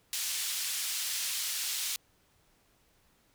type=band-pass noise; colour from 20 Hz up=pink; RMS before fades=-34 dBFS; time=0.13-1.96 s; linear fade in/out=0 ms; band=3400 to 15000 Hz; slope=12 dB/octave; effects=pink hiss -68 dBFS RMS until 3.34 s